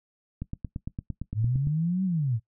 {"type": "click train", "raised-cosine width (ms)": 5, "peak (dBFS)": -20, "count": 12, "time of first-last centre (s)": [0.42, 1.671], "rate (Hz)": 8.79}
{"type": "linear two-way sweep", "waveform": "sine", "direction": "up then down", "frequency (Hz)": [102.6, 192.6, 103.7], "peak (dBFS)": -23, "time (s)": [1.34, 2.4], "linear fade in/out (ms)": 50, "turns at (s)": 2.04}
{"effects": ["noise-tail reverb RT60 0.1 s tail -19 dB re dry"]}